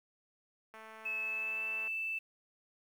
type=click train; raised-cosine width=0.5 ms; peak=-36 dBFS; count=251; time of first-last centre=0.74-1.876 s; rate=220 Hz
type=tone with pitch glide; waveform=sine; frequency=2600 to 2645 Hz; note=E7 to E7; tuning=-24 to +5 cents; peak=-34 dBFS; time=1.05-2.19 s; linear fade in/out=10 ms; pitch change=+29 cents; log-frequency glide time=1.2-1.65 s
effects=high-pass 400 Hz 12 dB/octave + 10-bit